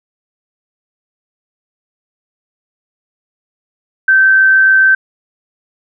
sine tone with amplitude modulation, 1549 Hz, G6, 21 cents flat, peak -4 dBFS, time 4.08-4.95 s, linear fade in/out 5 ms, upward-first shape sine, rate 107 Hz, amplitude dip 25%, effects none

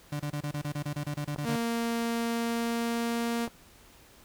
35% pulse tone bursts, 146.83 Hz, D3, in tune, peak -29 dBFS, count 14, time 0.12-1.562 s, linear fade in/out 5 ms, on 77 ms, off 28 ms
clicks, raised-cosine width 1 ms, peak -24 dBFS, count 2, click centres 1.361 / 3.477 s
sawtooth tone with pitch glide, 232.3 to 233.8 Hz, A#3 to A#3, -6 to +5 cents, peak -24 dBFS, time 1.43-3.49 s, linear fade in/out 50 ms, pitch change +11 cents, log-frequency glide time 2.3-3.32 s
effects pink hiss -56 dBFS RMS until 4.24 s

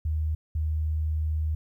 sine tone pair in turn, 77.78 / 77.78 Hz, D#2 / D#2, 0 / 0 cents, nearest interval unison, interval 0 cents, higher neither, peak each -24 dBFS, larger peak neither, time 0.05-0.35 / 0.55-1.55 s, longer second, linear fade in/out 5 ms, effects 11-bit

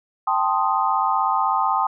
sine chord, A half-diminished seventh, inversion third, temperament equal, 784 / 880 / 1046.5 / 1244.5 Hz, G5 / A5 / C6 / Eb6, 0 / 0 / 0 / 0 cents, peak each -23 dBFS, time 0.27-1.87 s, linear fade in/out 5 ms, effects none

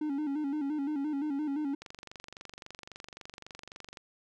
triangle tone with vibrato, 290.4 Hz, D4, 19 cents flat, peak -28 dBFS, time 0.01-1.75 s, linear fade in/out 5 ms, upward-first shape square, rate 5.8 Hz, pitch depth 80 cents each way
click train, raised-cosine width 0.2 ms, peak -27 dBFS, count 52, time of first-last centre 1.82-3.972 s, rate 23.7 Hz
effects none

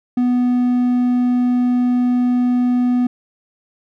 triangle tone, 246.9 Hz, B3, in tune, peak -11 dBFS, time 0.17-3.07 s, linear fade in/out 5 ms, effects none

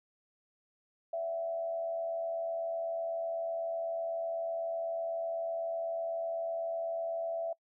sine tone with frequency modulation, 666 Hz, E5, 18 cents sharp, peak -32 dBFS, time 1.13-7.53 s, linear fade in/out 5 ms, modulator 88 Hz, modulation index 0.38, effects noise-tail reverb RT60 0.1 s tail -24 dB re dry

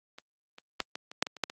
clicks, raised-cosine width 0.2 ms, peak -27 / -29 / -11 / -19 / -26 / -6 / -18 / -28 / -10 / -23 dBFS, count 10, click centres 0.185 / 0.584 / 0.803 / 0.955 / 1.115 / 1.225 / 1.268 / 1.367 / 1.437 / 1.499 s, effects high-pass 200 Hz 12 dB/octave + Opus 24 kbps

